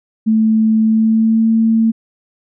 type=tone with pitch glide; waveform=sine; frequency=220 to 224.6 Hz; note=A3 to A3; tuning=0 to +36 cents; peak=-9 dBFS; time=0.26-1.92 s; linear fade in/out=20 ms; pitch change=+36 cents; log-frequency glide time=0.82-1.51 s; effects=none